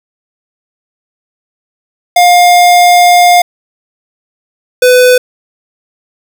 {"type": "tone pair in turn", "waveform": "square", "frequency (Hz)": [708, 500.6], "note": ["F5", "B4"], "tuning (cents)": [23, 23], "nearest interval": "tritone", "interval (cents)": 600, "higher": "first", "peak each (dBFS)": -3, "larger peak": "neither", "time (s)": [[2.16, 3.42], [4.82, 5.18]], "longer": "first", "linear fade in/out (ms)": 5, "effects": ["7-bit"]}